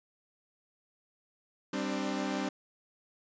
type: chord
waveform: sawtooth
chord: G suspended fourth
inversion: none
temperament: equal with one note detuned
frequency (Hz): 196 / 261.6 / 297.6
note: G3 / C4 / D4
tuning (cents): 0 / 0 / +23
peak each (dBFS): -32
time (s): 1.73-2.49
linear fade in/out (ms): 5
effects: resampled to 16000 Hz